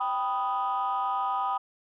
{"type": "chord", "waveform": "sine", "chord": "G augmented", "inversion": "none", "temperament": "equal", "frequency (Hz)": [784, 987.8, 1244.5], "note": ["G5", "B5", "D#6"], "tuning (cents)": [0, 0, 0], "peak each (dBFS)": -29, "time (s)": [0, 1.58], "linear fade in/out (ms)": 10, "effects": ["tanh soft clip ceiling -20 dBFS"]}